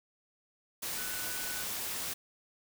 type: tone in noise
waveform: sine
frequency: 1488 Hz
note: F#6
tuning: 9 cents sharp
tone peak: -44 dBFS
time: 0.97-1.64 s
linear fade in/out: 10 ms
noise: white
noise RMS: -37 dBFS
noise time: 0.82-2.14 s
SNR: -10 dB
effects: none